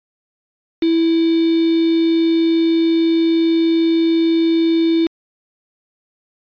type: tone with quantisation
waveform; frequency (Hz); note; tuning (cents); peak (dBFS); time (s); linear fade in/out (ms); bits
sine; 329.6; E4; 0; -12; 0.82-5.07; 5; 4
effects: resampled to 11025 Hz